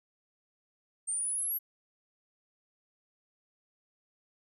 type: linear sweep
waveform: sine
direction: up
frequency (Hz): 8640 to 11810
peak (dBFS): -30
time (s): 1.07-1.59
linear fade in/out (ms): 20
effects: none